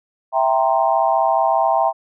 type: chord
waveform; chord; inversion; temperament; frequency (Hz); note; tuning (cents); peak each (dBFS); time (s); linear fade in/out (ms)
sine; C dominant seventh; first; equal; 659.3 / 784 / 932.3 / 1046.5; E5 / G5 / Bb5 / C6; 0 / 0 / 0 / 0; -18 / -18 / -20 / -23; 0.32-1.93; 50
effects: none